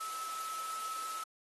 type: tone in noise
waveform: sine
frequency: 1300 Hz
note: E6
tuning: 24 cents flat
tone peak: -38 dBFS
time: 0-1.24 s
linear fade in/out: 10 ms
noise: white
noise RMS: -45 dBFS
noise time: 0-1.24 s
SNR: +4 dB
effects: high-pass 400 Hz 12 dB/octave + AAC 32 kbps